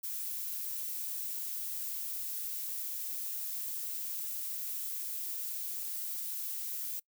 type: noise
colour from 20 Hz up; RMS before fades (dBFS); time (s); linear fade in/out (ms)
violet; -38; 0.03-7; 10
effects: noise-tail reverb RT60 0.1 s tail -24 dB re dry